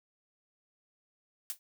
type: noise with exponential decay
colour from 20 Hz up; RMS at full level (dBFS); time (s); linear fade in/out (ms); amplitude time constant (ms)
blue; -32; 1.5-1.59; 0; 18
effects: none